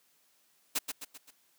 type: noise with echo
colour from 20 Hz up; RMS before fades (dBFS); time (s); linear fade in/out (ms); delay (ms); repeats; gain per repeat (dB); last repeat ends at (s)
white; -30; 0.75-0.79; 10; 130; 4; -6; 1.31
effects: white hiss -69 dBFS RMS until 1.58 s + high-pass 150 Hz 12 dB/octave